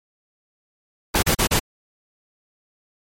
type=noise bursts; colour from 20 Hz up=pink; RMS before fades=-18 dBFS; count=4; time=1.14-1.596 s; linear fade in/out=10 ms; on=87 ms; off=36 ms; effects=MP3 64 kbps

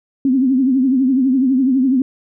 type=tone with vibrato; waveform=sine; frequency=261.6 Hz; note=C4; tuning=in tune; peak=-11 dBFS; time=0.25-2.02 s; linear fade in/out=2 ms; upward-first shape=triangle; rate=12 Hz; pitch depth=120 cents each way; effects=none

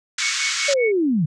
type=band-pass noise; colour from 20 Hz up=white; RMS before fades=-24 dBFS; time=0.18-0.74 s; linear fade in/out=5 ms; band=1200 to 7300 Hz; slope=48 dB/octave
type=tone with tremolo; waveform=sine; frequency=2217 Hz; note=C#7; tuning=in tune; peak=-21 dBFS; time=0.21-0.92 s; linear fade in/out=5 ms; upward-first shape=sine; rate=5.1 Hz; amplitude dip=100%
type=linear sweep; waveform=sine; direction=down; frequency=585 to 139.4 Hz; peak=-16 dBFS; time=0.68-1.26 s; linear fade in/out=10 ms
effects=none

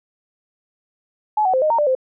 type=tone with pitch steps; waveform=sine; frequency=852 / 749 / 520 / 616 / 923 / 592 / 519 Hz; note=G#5 / F#5 / C5 / D#5 / A#5 / D5 / C5; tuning=+44 / +21 / -11 / -17 / -17 / +14 / -14 cents; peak=-14 dBFS; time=1.37-1.951 s; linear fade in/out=5 ms; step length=83 ms; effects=none

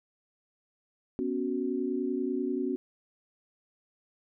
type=chord; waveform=sine; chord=B suspended second; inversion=none; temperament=equal; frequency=246.9 / 277.2 / 370 Hz; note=B3 / C#4 / F#4; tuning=0 / 0 / 0 cents; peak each=-33 / -32 / -32 dBFS; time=1.19-2.76 s; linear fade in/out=0 ms; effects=none

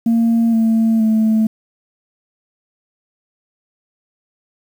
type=tone with pitch steps; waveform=sine; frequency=230 / 224.7 / 219.6 Hz; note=A#3 / A3 / A3; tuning=-23 / +37 / -3 cents; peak=-9 dBFS; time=0.06-1.47 s; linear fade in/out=5 ms; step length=470 ms; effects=tanh soft clip ceiling -9 dBFS + 7-bit

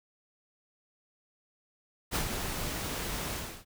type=noise with ADSR envelope; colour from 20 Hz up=pink; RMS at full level=-29 dBFS; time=2.11-3.65 s; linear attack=43 ms; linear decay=91 ms; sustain=-6 dB; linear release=320 ms; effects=none

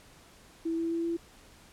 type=tone with pitch steps; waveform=sine; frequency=329.1 / 331.6 / 334.1 / 336.6 Hz; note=E4 / E4 / E4 / E4; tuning=-3 / +10 / +23 / +36 cents; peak=-28 dBFS; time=0.65-1.17 s; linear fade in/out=10 ms; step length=130 ms; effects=pink hiss -56 dBFS RMS until 1.72 s + low-pass 11000 Hz 12 dB/octave

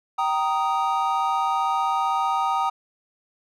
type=chord; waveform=triangle; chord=Eb major; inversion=first; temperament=just; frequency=777.8 / 933.4 / 1244.5 Hz; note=G5 / Bb5 / Eb6; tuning=-14 / +2 / 0 cents; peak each=-23 dBFS; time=0.18-2.7 s; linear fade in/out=10 ms; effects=none

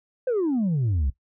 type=exponential sweep; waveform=sine; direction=down; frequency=531 to 61.7 Hz; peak=-18 dBFS; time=0.27-1.1 s; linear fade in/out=5 ms; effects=noise-tail reverb RT60 0.1 s tail -18 dB re dry + tanh soft clip ceiling -19 dBFS

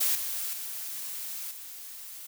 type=noise with level steps; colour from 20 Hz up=blue; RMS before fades=-26 / -33 / -37 / -43 dBFS; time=0-2.27 s; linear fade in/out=10 ms; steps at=0.15 / 0.53 / 1.51 s; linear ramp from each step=2 ms; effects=none

